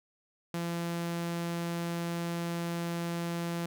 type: tone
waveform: sawtooth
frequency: 170.3 Hz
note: F3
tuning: 43 cents flat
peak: -28 dBFS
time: 0.54-3.66 s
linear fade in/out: 2 ms
effects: none